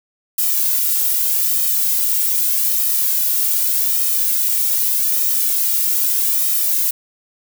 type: noise with flanger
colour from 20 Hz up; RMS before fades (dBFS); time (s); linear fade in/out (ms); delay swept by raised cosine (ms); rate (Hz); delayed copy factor
violet; -17; 0.38-6.91; 5; 1.6 to 2.17; 0.82; +0.95
effects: none